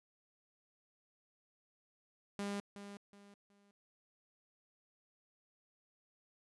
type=tone with echo; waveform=sawtooth; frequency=201.6 Hz; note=G3; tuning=49 cents sharp; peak=-34 dBFS; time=2.39-2.6 s; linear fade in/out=0 ms; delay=370 ms; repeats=3; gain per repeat=-10 dB; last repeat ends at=3.71 s; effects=resampled to 24000 Hz